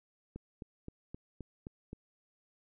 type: click train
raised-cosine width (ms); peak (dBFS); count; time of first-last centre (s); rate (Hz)
3; -30; 7; 0.36-1.931; 3.82
effects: none